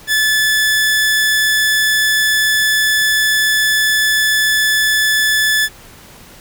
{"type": "tone", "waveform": "sawtooth", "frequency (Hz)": 1733, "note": "A6", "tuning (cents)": -27, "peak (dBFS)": -8, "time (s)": [0.07, 5.69], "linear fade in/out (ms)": 50, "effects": ["pink hiss -40 dBFS RMS until 6.4 s"]}